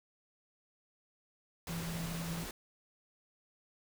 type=tone in noise; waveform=sine; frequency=167.2 Hz; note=E3; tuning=25 cents sharp; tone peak=-38 dBFS; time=1.69-2.44 s; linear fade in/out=2 ms; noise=pink; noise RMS=-43 dBFS; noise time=1.67-2.51 s; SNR=+2 dB; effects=none